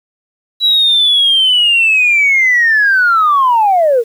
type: linear sweep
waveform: sine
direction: down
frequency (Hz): 3934 to 439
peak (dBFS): -6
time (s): 0.6-4.04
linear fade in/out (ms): 50
effects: tanh soft clip ceiling -3 dBFS + 7-bit